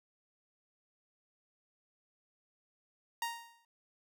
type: tone with exponential decay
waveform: sawtooth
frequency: 932.3 Hz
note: A#5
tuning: in tune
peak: -28 dBFS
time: 3.22-3.65 s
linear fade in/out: 2 ms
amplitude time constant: 92 ms
effects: none